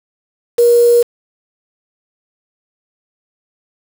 sine tone with quantisation, 475.6 Hz, A#4, 35 cents sharp, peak -6 dBFS, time 0.58-1.03 s, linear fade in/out 10 ms, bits 4, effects none

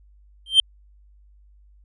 triangle tone with exponential growth, 3151 Hz, G7, 8 cents sharp, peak -5 dBFS, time 0.46-0.6 s, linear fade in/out 2 ms, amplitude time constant 29 ms, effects added 50 Hz sine -50 dBFS peak until 1.84 s + resampled to 24000 Hz

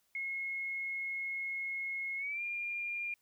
sine tone with pitch glide, 2167 to 2404 Hz, C#7 to D7, -40 to +40 cents, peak -35 dBFS, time 0.15-3.14 s, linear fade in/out 2 ms, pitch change +180 cents, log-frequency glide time 2.17-2.42 s, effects white hiss -75 dBFS RMS until 3.21 s

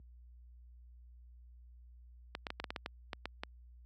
clicks, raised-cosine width 0.3 ms, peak -22 dBFS, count 11, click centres 2.351 / 2.468 / 2.504 / 2.6 / 2.642 / 2.705 / 2.762 / 2.861 / 3.132 / 3.256 / 3.435 s, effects added 60 Hz sine -38 dBFS peak until 3.85 s + high-pass 150 Hz 12 dB/octave

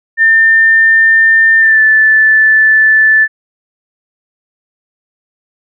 sine tone with pitch glide, 1800 to 1752.8 Hz, A6 to A6, +39 to -7 cents, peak -4 dBFS, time 0.17-3.28 s, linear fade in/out 50 ms, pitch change -46 cents, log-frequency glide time 1.59-1.81 s, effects none

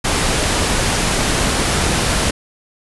pink low-pass noise, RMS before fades -17 dBFS, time 0.04-2.31 s, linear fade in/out 10 ms, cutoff 11000 Hz, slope 96 dB/octave, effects none

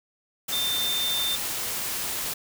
sine tone in noise, 3589 Hz, A7, 34 cents sharp, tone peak -25 dBFS, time 0.52-1.36 s, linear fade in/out 10 ms, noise white, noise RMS -30 dBFS, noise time 0.48-2.34 s, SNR +2 dB, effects none

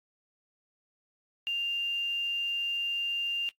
sine tone with quantisation, 2794 Hz, F7, in tune, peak -28 dBFS, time 1.47-3.49 s, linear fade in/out 0 ms, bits 9, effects noise-tail reverb RT60 0.1 s tail -21 dB re dry + AAC 48 kbps

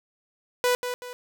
sawtooth tone with echo, 493.9 Hz, B4, in tune, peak -16 dBFS, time 0.64-0.75 s, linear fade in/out 0 ms, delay 190 ms, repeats 2, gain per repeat -8 dB, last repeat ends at 1.13 s, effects none

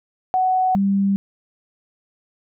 sine tone pair in turn, 745 / 197.33 Hz, F#5 / G3, +12 / +12 cents, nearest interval octave + major seventh, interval 2300 cents, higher first, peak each -15 / -15 dBFS, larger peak neither, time 0.34-0.75 / 0.75-1.16 s, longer neither, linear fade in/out 0 ms, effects none

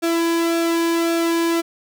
sawtooth tone with flanger, 334.4 Hz, E4, 25 cents sharp, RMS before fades -19 dBFS, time 0.02-1.62 s, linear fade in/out 20 ms, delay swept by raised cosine 1 to 1.57 ms, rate 1.8 Hz, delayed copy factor -0.55, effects none

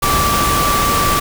sine tone in noise, 1162 Hz, D6, 19 cents flat, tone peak -15 dBFS, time 0.02-1.2 s, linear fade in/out 10 ms, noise pink, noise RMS -17 dBFS, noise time 0.02-1.2 s, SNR -1 dB, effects none

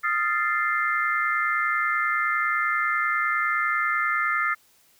sine chord, F dominant seventh, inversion third, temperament equal with one note detuned, 1244.5 / 1374.5 / 1760 / 2093 Hz, Eb6 / F6 / A6 / C7, 0 / -28 / 0 / 0 cents, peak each -27 dBFS, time 0.03-4.55 s, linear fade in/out 20 ms, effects white hiss -60 dBFS RMS until 4.99 s

